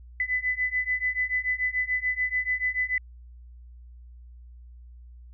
sine beating tone pair, 2000 / 2006.9 Hz, B6 / B6, +21 / +27 cents, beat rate 6.9 Hz, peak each -28 / -27 dBFS, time 0.2-2.98 s, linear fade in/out 2 ms, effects added 60 Hz sine -44 dBFS peak until 5.33 s

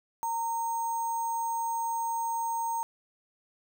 sine tone with sample-and-hold, 922 Hz, A#5, 19 cents flat, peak -28 dBFS, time 0.23-2.83 s, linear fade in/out 0 ms, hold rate 7350 Hz, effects none

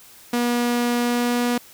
sawtooth tone with pitch glide, 240.7 to 242.2 Hz, B3 to B3, -44 to -34 cents, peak -15 dBFS, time 0.33-1.58 s, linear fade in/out 5 ms, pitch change +10 cents, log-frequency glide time 1-1.41 s, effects white hiss -47 dBFS RMS until 1.73 s

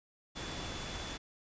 sine tone in noise, 3455 Hz, A7, 32 cents flat, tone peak -48 dBFS, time 0.35-1.18 s, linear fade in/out 20 ms, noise pink, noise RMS -41 dBFS, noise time 0.35-1.18 s, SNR -10 dB, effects resampled to 16000 Hz

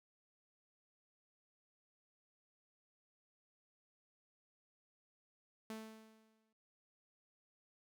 sawtooth tone with exponential decay, 220 Hz, A3, in tune, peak -39 dBFS, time 5.7-6.53 s, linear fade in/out 2 ms, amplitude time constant 180 ms, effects none

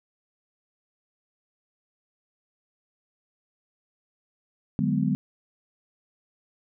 sine chord, G# half-diminished seventh, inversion second, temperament just, 149.51 / 186.89 / 207.7 / 249.2 Hz, D3 / F#3 / G#3 / B3, +31 / +18 / 0 / +16 cents, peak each -27 dBFS, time 4.79-5.15 s, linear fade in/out 0 ms, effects none

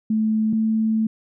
sine tone pair in turn, 218.1 / 220.4 Hz, A3 / A3, -15 / +3 cents, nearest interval unison, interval 18 cents, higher second, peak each -17 dBFS, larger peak neither, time 0.1-0.53 / 0.53-1.07 s, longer second, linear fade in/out 5 ms, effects none

